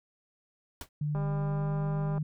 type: noise with exponential decay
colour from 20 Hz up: pink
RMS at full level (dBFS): -35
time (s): 0.81-0.89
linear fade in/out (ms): 2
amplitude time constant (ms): 16
type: tone with pitch glide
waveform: sine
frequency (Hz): 148.7 to 152.7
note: D3 to D#3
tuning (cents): +22 to -32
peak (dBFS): -28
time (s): 1.01-2.23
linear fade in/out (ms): 5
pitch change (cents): +46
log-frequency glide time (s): 1.3-1.87
type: click train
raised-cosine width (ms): 1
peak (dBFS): -27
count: 207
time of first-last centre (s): 1.15-2.18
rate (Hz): 200
effects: none